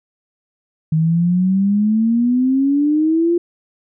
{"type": "exponential sweep", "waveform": "sine", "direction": "up", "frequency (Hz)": [155.9, 349.2], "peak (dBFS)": -12, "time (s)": [0.92, 3.38], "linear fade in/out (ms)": 5, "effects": []}